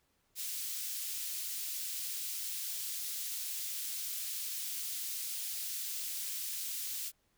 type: high-pass noise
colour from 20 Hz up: white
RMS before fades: -39 dBFS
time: 0.35-7.12 s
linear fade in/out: 50 ms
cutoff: 3300 Hz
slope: 12 dB/octave
effects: pink hiss -75 dBFS RMS until 7.37 s